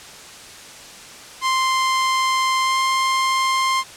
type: tone with pitch glide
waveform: sawtooth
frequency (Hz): 1046.5 to 1053.8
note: C6 to C6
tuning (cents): 0 to +12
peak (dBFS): -13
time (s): 1.41-3.84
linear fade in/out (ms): 50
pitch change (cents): +12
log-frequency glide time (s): 2.62-2.79
effects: white hiss -39 dBFS RMS until 3.96 s + low-pass 8000 Hz 12 dB/octave